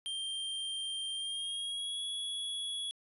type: tone with pitch glide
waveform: square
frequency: 3172 to 3361 Hz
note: G7 to G#7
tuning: +20 to +20 cents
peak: -36 dBFS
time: 0.06-2.91 s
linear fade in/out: 0 ms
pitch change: +100 cents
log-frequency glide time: 1.14-2.03 s
effects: resampled to 32000 Hz